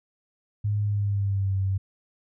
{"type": "tone with pitch glide", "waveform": "sine", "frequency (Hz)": [103.83, 96.32], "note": ["G#2", "G2"], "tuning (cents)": [0, -30], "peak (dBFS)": -22, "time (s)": [0.64, 1.78], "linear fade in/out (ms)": 10, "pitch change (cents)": -130, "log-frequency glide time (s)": [0.83, 1.56], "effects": []}